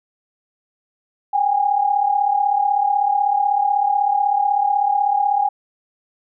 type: tone pair together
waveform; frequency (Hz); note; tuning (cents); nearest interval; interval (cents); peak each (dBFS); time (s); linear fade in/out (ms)
sine; 784 / 820.1; G5 / G#5; 0 / -22; minor second; 78; -20 / -16; 1.33-5.49; 10
effects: none